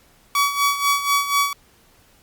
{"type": "tone with tremolo", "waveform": "sawtooth", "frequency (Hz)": 1135, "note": "C#6", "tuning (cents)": 41, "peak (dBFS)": -11, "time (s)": [0.35, 1.53], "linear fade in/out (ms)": 2, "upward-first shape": "sine", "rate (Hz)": 4.1, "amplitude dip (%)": 70, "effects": ["pink hiss -55 dBFS RMS until 2.22 s", "Opus 48 kbps"]}